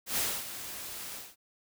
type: noise with ADSR envelope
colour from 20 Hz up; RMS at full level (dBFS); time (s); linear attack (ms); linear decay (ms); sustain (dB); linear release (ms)
white; -29; 0.06-1.36; 110; 270; -12; 220
effects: none